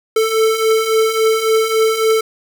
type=beating tone pair; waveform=square; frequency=440 / 443.6 Hz; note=A4 / A4; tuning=0 / +14 cents; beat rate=3.6 Hz; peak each=-19 / -14 dBFS; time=0.16-2.21 s; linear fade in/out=5 ms; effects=none